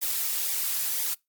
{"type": "noise with flanger", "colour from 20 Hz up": "blue", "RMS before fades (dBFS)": -28, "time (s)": [0.01, 1.15], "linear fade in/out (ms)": 20, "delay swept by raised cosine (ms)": [0.69, 5.09], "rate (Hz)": 2, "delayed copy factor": -0.65, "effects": ["noise-tail reverb RT60 0.2 s tail -25 dB re dry", "Opus 48 kbps"]}